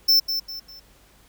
square tone with echo, 5330 Hz, E8, 18 cents sharp, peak -14 dBFS, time 0.08-0.2 s, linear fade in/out 10 ms, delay 200 ms, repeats 3, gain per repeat -9 dB, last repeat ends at 0.8 s, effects added 50 Hz sine -56 dBFS peak until 1.28 s + pink hiss -56 dBFS RMS until 1.28 s

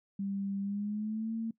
sine tone with pitch glide, 197.6 to 225.7 Hz, G3 to A3, +14 to +44 cents, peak -32 dBFS, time 0.19-1.51 s, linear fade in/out 5 ms, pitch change +230 cents, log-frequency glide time 0.61-1.34 s, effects noise-tail reverb RT60 0.1 s tail -21 dB re dry

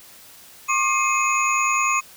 sine tone cluster, 1084 / 1194 / 2129 / 2528 / 6760 Hz, C#6 / D6 / C7 / D#7 / G#8, -39 / +28 / +30 / +27 / +30 cents, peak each -22 / -25 / -31 / -22 / -26 dBFS, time 0.68-2.01 s, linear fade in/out 20 ms, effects white hiss -46 dBFS RMS until 2.16 s

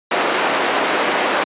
pink band-pass noise, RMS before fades -18 dBFS, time 0.11-1.44 s, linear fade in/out 5 ms, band 380 to 2500 Hz, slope 12 dB/octave, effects high-pass 200 Hz 12 dB/octave + resampled to 8000 Hz

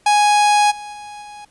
45% pulse tone with level steps, 830.6 Hz, G#5, in tune, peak -11 / -30 / -32 / -34 dBFS, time 0.06-1.45 s, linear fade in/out 5 ms, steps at 0.7 / 0.92 / 1.21 s, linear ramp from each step 20 ms, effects pink hiss -56 dBFS RMS until 1.5 s + resampled to 24000 Hz

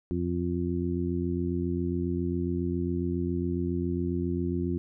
harmonic tone, 87.31 Hz, F2, in tune, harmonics 1 / 2 / 3 / 4, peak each -32 / -32 / -32 / -32 dBFS, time 0.11-4.78 s, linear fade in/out 0 ms, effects none

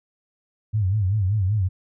sine tone with vibrato, 100 Hz, G2, 35 cents sharp, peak -18 dBFS, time 0.73-1.69 s, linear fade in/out 20 ms, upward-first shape sine, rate 5.2 Hz, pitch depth 160 cents each way, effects none

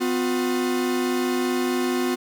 45% pulse tone pair together, 252.8 / 357.5 Hz, B3 / F4, +41 / +41 cents, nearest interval tritone, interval 600 cents, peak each -24 dBFS, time 0-2.16 s, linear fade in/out 20 ms, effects none

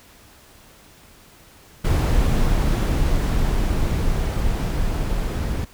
brown noise with level ramp, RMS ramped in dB -17 to -23 dBFS, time 1.84-5.65 s, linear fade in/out 10 ms, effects pink hiss -49 dBFS RMS until 5.73 s

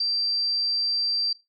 sine tone, 4699 Hz, D8, in tune, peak -22 dBFS, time 0-1.33 s, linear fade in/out 5 ms, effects noise-tail reverb RT60 0.2 s tail -17 dB re dry

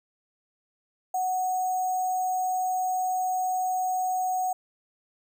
sine tone with sample-and-hold, 741 Hz, F#5, 2 cents sharp, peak -24 dBFS, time 1.14-4.53 s, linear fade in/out 5 ms, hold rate 7350 Hz, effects none

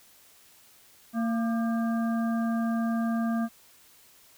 harmonic tone with a mistuned harmonic, 228.4 Hz, A#3, 35 cents flat, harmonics 1 / 3 / 5 / 7, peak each -25 / -35 / -39 / -42 dBFS, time 1.13-3.49 s, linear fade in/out 50 ms, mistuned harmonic 5, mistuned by +78 cents, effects white hiss -57 dBFS RMS until 4.37 s

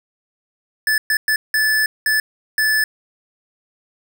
square tone bursts at uneven times, 1739 Hz, A6, 21 cents flat, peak -15 dBFS, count 6, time 0.87-0.98 / 1.1-1.17 / 1.28-1.36 / 1.54-1.86 / 2.06-2.2 / 2.58-2.84 s, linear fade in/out 2 ms, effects none

